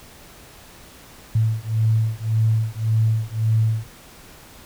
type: beating tone pair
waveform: sine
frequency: 110 / 111.8 Hz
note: A2 / A2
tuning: 0 / +28 cents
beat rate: 1.8 Hz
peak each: -20 / -20 dBFS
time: 1.35-3.87 s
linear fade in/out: 5 ms
effects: pink hiss -45 dBFS RMS until 4.65 s